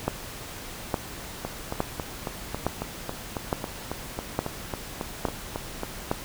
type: two click trains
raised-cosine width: 1 ms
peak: -15 / -9 dBFS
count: 17 / 8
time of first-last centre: 1.45-5.834 / 0.08-6.114 s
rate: 3.65 / 1.16 Hz
effects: pink hiss -39 dBFS RMS until 6.24 s